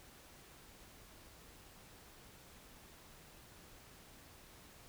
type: silence
effects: pink hiss -59 dBFS RMS until 4.88 s